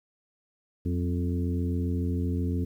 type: harmonic tone with a mistuned harmonic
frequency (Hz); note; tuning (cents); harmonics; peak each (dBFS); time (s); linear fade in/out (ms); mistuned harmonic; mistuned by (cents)
87.4; F2; +2; 1 / 2 / 3 / 4 / 5; -27 / -33 / -32 / -39 / -40; 0.85-2.65; 10; 2; +64
effects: 10-bit